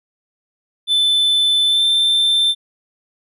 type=tone with pitch glide; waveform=triangle; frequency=3520 to 3561 Hz; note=A7 to A7; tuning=0 to +20 cents; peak=-11 dBFS; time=0.87-2.55 s; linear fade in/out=50 ms; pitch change=+20 cents; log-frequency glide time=1.67-1.84 s; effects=none